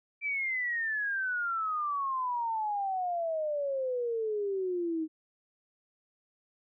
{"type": "exponential sweep", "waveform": "sine", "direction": "down", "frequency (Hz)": [2349, 311.1], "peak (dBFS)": -29, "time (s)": [0.21, 5.08], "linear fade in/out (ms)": 50, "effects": []}